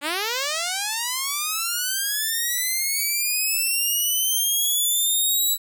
5% pulse linear sweep, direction up, 275.9 to 3951 Hz, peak -12 dBFS, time 0.01-5.58 s, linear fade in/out 50 ms, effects none

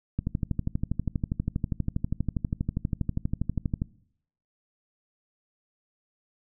click train, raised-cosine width 5 ms, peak -14 dBFS, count 46, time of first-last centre 0.19-3.819 s, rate 12.4 Hz, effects noise-tail reverb RT60 0.7 s tail -22 dB re dry

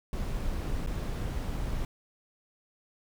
brown noise with dropouts, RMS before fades -32 dBFS, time 0.13-1.85 s, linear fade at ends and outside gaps 1 ms, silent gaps 0.863-0.872 s, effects none

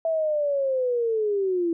sine linear sweep, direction down, 659.3 to 329.6 Hz, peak -21 dBFS, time 0.05-1.73 s, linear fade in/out 2 ms, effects none

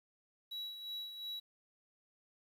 triangle tone with tremolo, 3900 Hz, B7, 23 cents flat, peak -38 dBFS, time 0.51-1.4 s, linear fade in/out 10 ms, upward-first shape sine, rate 2.8 Hz, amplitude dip 55%, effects 11-bit

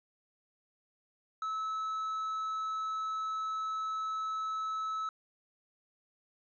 triangle tone with quantisation, 1300 Hz, E6, 24 cents flat, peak -31 dBFS, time 1.42-5.09 s, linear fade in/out 2 ms, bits 10, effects resampled to 16000 Hz

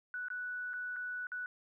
sine tone with dropouts, 1480 Hz, F#6, in tune, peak -37 dBFS, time 0.14-1.46 s, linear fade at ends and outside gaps 1 ms, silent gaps 0.284-0.302 / 0.734-0.738 / 0.961-0.965 / 1.269-1.318 s, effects 13-bit

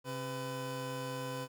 25% pulse tone pair together, 133.5 / 504 Hz, C3 / B4, +35 / +35 cents, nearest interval octave + major seventh, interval 2300 cents, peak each -37 / -36 dBFS, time 0.04-1.48 s, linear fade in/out 50 ms, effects 11-bit

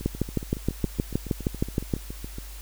two click trains, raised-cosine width 3 ms, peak -23 / -10 dBFS, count 18 / 13, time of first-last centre 0.01-2.384 / 0.06-1.938 s, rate 7.16 / 6.39 Hz, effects added 50 Hz sine -38 dBFS peak until 2.61 s + white hiss -46 dBFS RMS until 2.61 s

